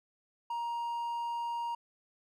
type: tone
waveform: triangle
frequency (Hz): 940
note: A#5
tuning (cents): +14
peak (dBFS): -31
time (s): 0.5-1.75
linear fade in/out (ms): 5
effects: none